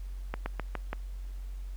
slowing click train, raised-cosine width 0.5 ms, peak -18 dBFS, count 5, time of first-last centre 0.34-0.931 s, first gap 120 ms, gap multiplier 1.14, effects added 46 Hz sine -36 dBFS peak until 1.76 s + pink hiss -61 dBFS RMS until 1.76 s

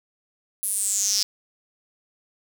square tone with high-pass filter sweep, 100.7 Hz, G2, 47 cents sharp, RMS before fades -24 dBFS, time 0.63-1.23 s, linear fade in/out 0 ms, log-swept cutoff 11000 to 5000 Hz, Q 7.2, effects none

